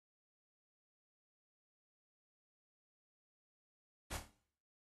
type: noise with echo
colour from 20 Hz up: pink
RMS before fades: -43 dBFS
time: 4.1-4.18 s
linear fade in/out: 20 ms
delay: 27 ms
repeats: 5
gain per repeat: -6 dB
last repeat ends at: 4.315 s
effects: noise-tail reverb RT60 0.6 s tail -19 dB re dry + AAC 32 kbps